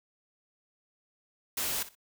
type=noise with echo; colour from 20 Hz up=white; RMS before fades=-32 dBFS; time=1.57-1.83 s; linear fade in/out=5 ms; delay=61 ms; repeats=2; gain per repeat=-15 dB; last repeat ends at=1.952 s; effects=none